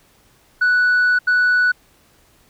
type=tone bursts at uneven times; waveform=sine; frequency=1480 Hz; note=F#6; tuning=in tune; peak=-10 dBFS; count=2; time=0.61-1.19 / 1.27-1.72 s; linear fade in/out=10 ms; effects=tanh soft clip ceiling -11 dBFS + pink hiss -55 dBFS RMS until 2.49 s